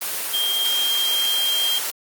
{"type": "tone in noise", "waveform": "sine", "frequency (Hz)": 3200, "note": "G7", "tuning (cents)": 35, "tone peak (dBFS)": -19, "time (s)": [0.33, 1.79], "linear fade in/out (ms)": 10, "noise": "white", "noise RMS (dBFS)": -26, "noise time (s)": [0.01, 1.91], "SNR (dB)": 4, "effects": ["high-pass 400 Hz 12 dB/octave", "Opus 24 kbps"]}